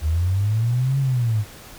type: linear two-way sweep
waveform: sine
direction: up then down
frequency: 73.42 to 138.59 to 102.1 Hz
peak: -17 dBFS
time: 0.01-1.45 s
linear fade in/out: 50 ms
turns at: 0.99 s
effects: pink hiss -42 dBFS RMS until 1.78 s